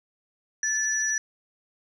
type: tone pair together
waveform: sine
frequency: 1741 / 5856 Hz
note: A6 / F#8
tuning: -19 / -19 cents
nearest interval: octave + major sixth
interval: 2100 cents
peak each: -26 / -25 dBFS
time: 0.63-1.18 s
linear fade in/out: 2 ms
effects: tanh soft clip ceiling -15 dBFS